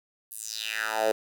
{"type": "tone with high-pass filter sweep", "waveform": "10% pulse", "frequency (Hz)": 110, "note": "A2", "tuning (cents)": 0, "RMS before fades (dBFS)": -30, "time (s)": [0.31, 1.12], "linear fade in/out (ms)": 5, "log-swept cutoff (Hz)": [12000, 460], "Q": 3.5, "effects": []}